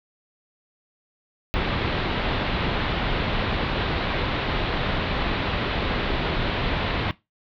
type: low-pass noise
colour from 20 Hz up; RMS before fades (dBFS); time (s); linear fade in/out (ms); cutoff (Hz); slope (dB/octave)
pink; -25; 1.54-7.11; 0; 4000; 48
effects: noise-tail reverb RT60 0.2 s tail -18 dB re dry